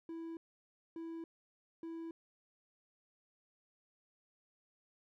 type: tone bursts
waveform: triangle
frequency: 329.6 Hz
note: E4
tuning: in tune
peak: -40 dBFS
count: 3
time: 0.09-2.11 s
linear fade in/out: 2 ms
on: 280 ms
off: 590 ms
effects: none